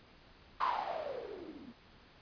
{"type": "noise with low-pass filter sweep", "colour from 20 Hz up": "violet", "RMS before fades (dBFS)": -39, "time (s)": [0.6, 1.73], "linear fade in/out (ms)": 10, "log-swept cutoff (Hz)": [1100, 230], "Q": 9.6, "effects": ["pink hiss -60 dBFS RMS until 2.21 s", "resampled to 11025 Hz"]}